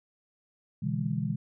sine chord, E dominant seventh, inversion second, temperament just, 123.61 / 148.33 / 164.81 / 206 Hz, B2 / D3 / E3 / G#3, +2 / +18 / 0 / -14 cents, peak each -33 dBFS, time 0.82-1.36 s, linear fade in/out 10 ms, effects none

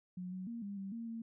sine tone with pitch steps, 181.3 / 185.7 / 233.2 / 201 / 194.6 / 230.7 / 227.9 Hz, F#3 / F#3 / A#3 / G3 / G3 / A#3 / A#3, -35 / +7 / +1 / +44 / -12 / -18 / -39 cents, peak -40 dBFS, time 0.17-1.22 s, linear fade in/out 5 ms, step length 150 ms, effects none

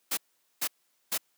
white noise bursts, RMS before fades -29 dBFS, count 3, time 0.11-1.179 s, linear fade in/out 10 ms, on 63 ms, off 440 ms, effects white hiss -72 dBFS RMS until 1.37 s + high-pass 200 Hz 12 dB/octave

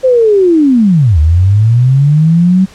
sine linear two-way sweep, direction down then up, 530 to 73.42 to 192 Hz, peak -4 dBFS, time 0.03-2.66 s, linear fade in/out 20 ms, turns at 1.19 s, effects pink hiss -38 dBFS RMS until 2.74 s + low-pass 8000 Hz 12 dB/octave

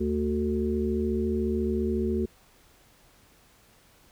harmonic tone with a mistuned harmonic, 74.2 Hz, D2, 18 cents sharp, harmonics 1 / 3 / 5 / 6, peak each -31 / -28 / -28 / -36 dBFS, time 0-2.26 s, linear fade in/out 10 ms, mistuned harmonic 1, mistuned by +27 cents, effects pink hiss -59 dBFS RMS until 4.11 s

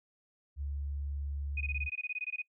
sine tone, 71 Hz, C#2, 42 cents sharp, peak -34 dBFS, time 0.56-1.9 s, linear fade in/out 50 ms
sine tone bursts, 2489 Hz, D#7, in tune, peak -33 dBFS, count 15, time 1.57-2.419 s, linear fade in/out 5 ms, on 37 ms, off 21 ms
effects noise-tail reverb RT60 0.1 s tail -23 dB re dry

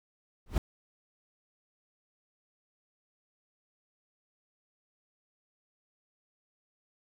brown noise with exponential growth, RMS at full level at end -22 dBFS, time 0.46-0.58 s, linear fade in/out 2 ms, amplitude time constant 25 ms, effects none

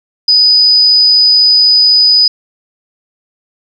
sine tone, 4978 Hz, D#8, in tune, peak -4 dBFS, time 0.28-2.28 s, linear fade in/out 5 ms, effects 7-bit

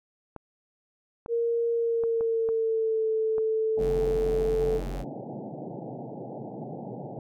clicks, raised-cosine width 1 ms, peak -25 dBFS, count 6, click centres 0.363 / 1.261 / 2.037 / 2.209 / 2.489 / 3.382 s
sine tone with pitch glide, 466.2 to 440.3 Hz, A#4 to A4, 0 to +1 cents, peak -23 dBFS, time 1.28-4.81 s, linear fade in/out 50 ms, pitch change -99 cents, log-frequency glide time 1.71-3.08 s
pink band-pass noise, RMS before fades -38 dBFS, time 3.77-7.19 s, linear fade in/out 2 ms, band 120 to 840 Hz, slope 96 dB/octave
square tone, 45.36 Hz, F#1, 34 cents flat, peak -32 dBFS, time 3.78-5.05 s, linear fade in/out 50 ms
effects none

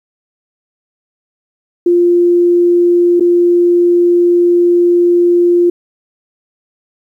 sine tone with dropouts, 349.2 Hz, F4, in tune, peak -6 dBFS, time 1.86-5.7 s, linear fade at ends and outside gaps 5 ms, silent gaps 3.198-3.206 s, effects 8-bit

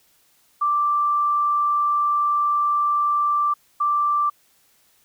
sine tone pair in turn, 1174.7 / 1174.7 Hz, D6 / D6, 0 / 0 cents, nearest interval unison, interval 0 cents, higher neither, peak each -17 dBFS, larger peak neither, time 0.61-3.54 / 3.8-4.3 s, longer first, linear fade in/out 10 ms, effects white hiss -60 dBFS RMS until 5.04 s

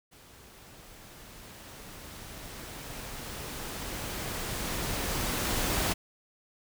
pink noise with level ramp, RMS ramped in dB -54 to -28 dBFS, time 0.11-5.94 s, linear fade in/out 20 ms, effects none

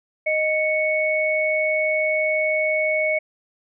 sine tone pair together, 621.3 / 2217 Hz, D#5 / C#7, -3 / 0 cents, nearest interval octave + minor seventh, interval 2203 cents, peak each -21 dBFS, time 0.26-3.19 s, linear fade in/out 10 ms, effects none

